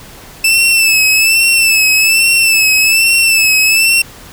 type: tone with vibrato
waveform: sawtooth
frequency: 2637 Hz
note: E7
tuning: in tune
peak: -4 dBFS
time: 0.44-4.02 s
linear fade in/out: 5 ms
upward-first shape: sine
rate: 1.2 Hz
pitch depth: 56 cents each way
effects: pink hiss -35 dBFS RMS until 4.32 s